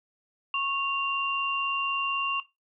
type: tone pair together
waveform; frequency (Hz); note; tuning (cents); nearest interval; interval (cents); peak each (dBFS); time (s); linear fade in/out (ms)
sine; 1099.7 / 2778; C#6 / F7; -14 / -10; octave + major third; 1604; -30 / -26; 0.54-2.4; 2
effects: noise-tail reverb RT60 0.2 s tail -17 dB re dry